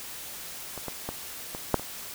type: clicks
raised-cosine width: 1 ms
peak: -23 / -19 / -17 / -21 / -6 / -25 dBFS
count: 6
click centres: 0.777 / 0.883 / 1.09 / 1.549 / 1.743 / 1.796 s
effects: white hiss -40 dBFS RMS until 2.14 s